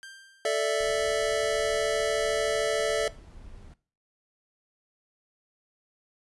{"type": "tone with exponential decay", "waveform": "sawtooth", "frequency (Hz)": 1580, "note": "G6", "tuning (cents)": 13, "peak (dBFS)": -37, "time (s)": [0.03, 0.86], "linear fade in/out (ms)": 0, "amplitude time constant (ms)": 180}
{"type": "chord", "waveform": "square", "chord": "A suspended fourth", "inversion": "none", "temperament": "just", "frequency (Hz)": [440, 586.7, 660], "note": ["A4", "D5", "E5"], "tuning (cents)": [0, -2, 2], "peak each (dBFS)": -29, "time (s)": [0.45, 3.08], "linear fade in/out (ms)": 2}
{"type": "noise", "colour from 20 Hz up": "brown", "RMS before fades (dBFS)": -47, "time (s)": [0.8, 3.74], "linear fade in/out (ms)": 5}
{"effects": ["noise-tail reverb RT60 0.4 s tail -19 dB re dry", "resampled to 24000 Hz"]}